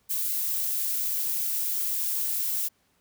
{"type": "noise", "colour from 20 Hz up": "violet", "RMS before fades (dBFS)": -28, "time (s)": [0.09, 2.69], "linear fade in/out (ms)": 20, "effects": ["pink hiss -68 dBFS RMS until 3 s", "high-pass 60 Hz 12 dB/octave"]}